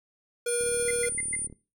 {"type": "tone with tremolo", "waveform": "square", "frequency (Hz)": 479.5, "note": "A#4", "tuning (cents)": 49, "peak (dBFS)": -27, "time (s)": [0.46, 1.09], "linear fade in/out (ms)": 5, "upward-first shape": "triangle", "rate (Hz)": 15, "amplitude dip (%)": 25}
{"type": "tone", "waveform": "sine", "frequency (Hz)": 9280, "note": "D9", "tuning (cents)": -22, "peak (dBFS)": -30, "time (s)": [0.48, 1.47], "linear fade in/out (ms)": 5}
{"type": "click train", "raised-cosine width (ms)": 3, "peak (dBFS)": -33, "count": 35, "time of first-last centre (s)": [0.61, 1.526], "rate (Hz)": 37.1}
{"type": "tone bursts", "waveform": "sine", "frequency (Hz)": 2067, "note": "C7", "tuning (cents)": -22, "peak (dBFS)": -28, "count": 4, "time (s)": [0.88, 1.356], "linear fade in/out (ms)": 5, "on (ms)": 29, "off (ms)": 120}
{"effects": ["noise-tail reverb RT60 0.3 s tail -19 dB re dry"]}